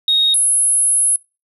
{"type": "tone pair in turn", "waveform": "sine", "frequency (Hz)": [3743, 10611], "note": ["A#7", "E9"], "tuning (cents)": [6, 10], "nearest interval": "octave + tritone", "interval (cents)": 1804, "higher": "second", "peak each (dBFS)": -10, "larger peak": "neither", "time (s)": [[0.08, 0.34], [0.34, 1.16]], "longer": "second", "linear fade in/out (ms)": 2, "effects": ["noise-tail reverb RT60 0.3 s tail -25 dB re dry", "tanh soft clip ceiling -7 dBFS"]}